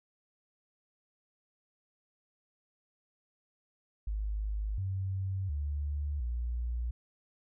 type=tone with pitch steps; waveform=sine; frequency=52.1 / 95.6 / 72.7 / 59.6 Hz; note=G#1 / G2 / D2 / A#1; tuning=+6 / -43 / -17 / +39 cents; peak=-31 dBFS; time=4.07-6.91 s; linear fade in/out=5 ms; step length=710 ms; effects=none

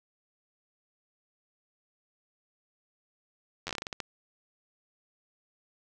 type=slowing click train; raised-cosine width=0.2 ms; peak=-17 dBFS; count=11; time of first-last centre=3.67-4.003 s; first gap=10 ms; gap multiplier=1.25; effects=none

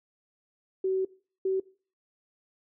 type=tone pair in turn; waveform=sine; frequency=379 / 380.9 Hz; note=F#4 / G4; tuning=+42 / -50 cents; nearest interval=unison; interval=8 cents; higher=second; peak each=-24 dBFS; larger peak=neither; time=0.84-1.05 / 1.45-1.6 s; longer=first; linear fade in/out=5 ms; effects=noise-tail reverb RT60 0.4 s tail -21 dB re dry

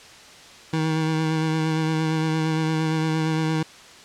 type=tone with vibrato; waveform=25% pulse; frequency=158.5 Hz; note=D#3; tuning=32 cents sharp; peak=-17 dBFS; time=0.73-3.63 s; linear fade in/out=5 ms; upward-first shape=sine; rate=8.7 Hz; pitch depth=20 cents each way; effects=white hiss -45 dBFS RMS until 4.04 s + low-pass 6000 Hz 12 dB/octave

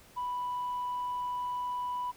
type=tone; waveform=sine; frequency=987.8 Hz; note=B5; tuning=in tune; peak=-30 dBFS; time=0.16-2.12 s; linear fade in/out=20 ms; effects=tanh soft clip ceiling -29 dBFS + pink hiss -57 dBFS RMS until 2.16 s

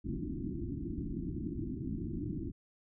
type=low-pass noise; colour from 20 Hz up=white; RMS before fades=-38 dBFS; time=0.04-2.52 s; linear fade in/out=20 ms; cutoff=350 Hz; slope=96 dB/octave; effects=none

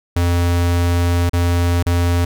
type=tone with dropouts; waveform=square; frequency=86.9 Hz; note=F2; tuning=8 cents flat; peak=-14 dBFS; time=0.16-2.25 s; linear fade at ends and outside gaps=5 ms; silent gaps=1.295-1.332 / 1.828-1.863 s; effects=none

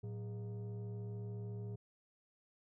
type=tone with frequency modulation; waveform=sine; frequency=111.6 Hz; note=A2; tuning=25 cents sharp; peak=-39 dBFS; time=0.03-1.76 s; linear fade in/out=10 ms; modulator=297 Hz; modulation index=0.63; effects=tanh soft clip ceiling -39 dBFS

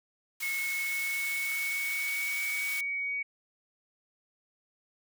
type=high-pass noise; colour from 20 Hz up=white; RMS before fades=-39 dBFS; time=0.4-2.81 s; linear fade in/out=5 ms; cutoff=1100 Hz; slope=24 dB/octave
type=tone with pitch glide; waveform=sine; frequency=2184 to 2249 Hz; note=C#7 to C#7; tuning=-26 to +24 cents; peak=-30 dBFS; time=0.42-3.23 s; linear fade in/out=10 ms; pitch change=+50 cents; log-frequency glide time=0.54-2.42 s
effects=none

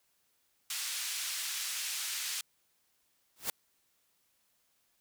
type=band-pass noise; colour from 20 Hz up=white; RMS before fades=-37 dBFS; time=0.7-2.41 s; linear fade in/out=2 ms; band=1900 to 8700 Hz; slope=12 dB/octave
type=noise with exponential growth; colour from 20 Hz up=white; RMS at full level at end=-29 dBFS; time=3.36-3.5 s; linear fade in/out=1 ms; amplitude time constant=29 ms
effects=white hiss -74 dBFS RMS until 5 s

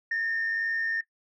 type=tone pair together; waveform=sine; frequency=1718.8 / 1821 Hz; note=A6 / A#6; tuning=-41 / -41 cents; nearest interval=minor second; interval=100 cents; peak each=-34 / -25 dBFS; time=0.11-1.01 s; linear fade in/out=5 ms; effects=noise-tail reverb RT60 0.1 s tail -18 dB re dry + tanh soft clip ceiling -22 dBFS

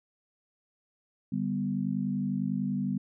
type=chord; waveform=sine; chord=G major; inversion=second; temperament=equal; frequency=146.83 / 196 / 246.9 Hz; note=D3 / G3 / B3; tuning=0 / 0 / 0 cents; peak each=-35 / -30 / -32 dBFS; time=1.32-2.98 s; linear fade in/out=5 ms; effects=none

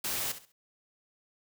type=noise with echo; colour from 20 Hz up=white; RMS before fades=-33 dBFS; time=0.04-0.32 s; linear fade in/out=5 ms; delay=67 ms; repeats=3; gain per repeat=-12 dB; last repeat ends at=0.521 s; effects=none

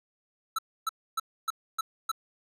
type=tone bursts; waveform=square; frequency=1318.5 Hz; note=E6; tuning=in tune; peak=-27 dBFS; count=6; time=0.56-2.116 s; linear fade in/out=5 ms; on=26 ms; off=280 ms; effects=resampled to 32000 Hz

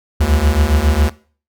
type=beating tone pair; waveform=square; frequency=69.3 / 76.6 Hz; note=C#2 / D#2; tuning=0 / -27 cents; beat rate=7.3 Hz; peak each=-16 / -14 dBFS; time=0.2-1.1 s; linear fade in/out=10 ms; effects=noise-tail reverb RT60 0.4 s tail -19 dB re dry

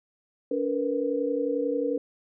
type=tone cluster; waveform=sine; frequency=285.2 / 460.8 / 492 Hz; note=C#4 / A#4 / B4; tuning=+49 / -20 / -7 cents; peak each=-29 / -29 / -28 dBFS; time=0.51-1.98 s; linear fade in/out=5 ms; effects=none

